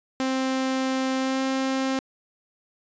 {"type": "tone with pitch glide", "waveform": "sawtooth", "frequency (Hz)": [262.7, 265.4], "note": ["C4", "C4"], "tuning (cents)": [7, 25], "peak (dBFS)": -19, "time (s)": [0.2, 1.99], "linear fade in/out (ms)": 0, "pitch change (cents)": 18, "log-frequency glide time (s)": [1.18, 1.41], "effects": ["resampled to 16000 Hz"]}